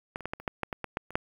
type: clicks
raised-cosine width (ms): 0.5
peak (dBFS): -18 / -27 / -17 / -17 / -29 / -14 / -14 / -18 / -18 / -14 / -29 / -9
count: 12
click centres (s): 0.159 / 0.207 / 0.256 / 0.335 / 0.4 / 0.478 / 0.633 / 0.728 / 0.843 / 0.971 / 1.106 / 1.155
effects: 8-bit